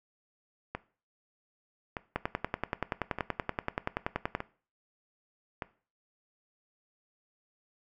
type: two click trains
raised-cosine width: 0.5 ms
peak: -19 / -14 dBFS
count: 5 / 24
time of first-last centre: 0.75-5.622 / 2.16-4.35 s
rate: 0.821 / 10.5 Hz
effects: noise-tail reverb RT60 0.4 s tail -18 dB re dry